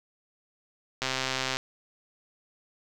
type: click train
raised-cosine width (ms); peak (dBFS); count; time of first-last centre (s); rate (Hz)
0.2; -11; 73; 1.02-1.57; 131
effects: none